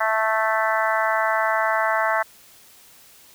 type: harmonic tone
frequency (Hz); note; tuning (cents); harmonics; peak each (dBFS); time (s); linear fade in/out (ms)
220; A3; 0; 3 / 4 / 5 / 6 / 7 / 8 / 9; -24 / -25 / -26 / -27 / -27 / -28 / -29; 0-2.23; 10
effects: white hiss -50 dBFS RMS until 3.34 s